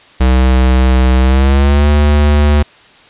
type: tone with pitch glide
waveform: square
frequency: 64.1 to 73.63 Hz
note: C2 to D2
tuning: -35 to +5 cents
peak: -7 dBFS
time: 0.2-2.63 s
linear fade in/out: 10 ms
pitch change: +240 cents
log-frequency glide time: 1.22-1.88 s
effects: white hiss -42 dBFS RMS until 3.09 s + resampled to 8000 Hz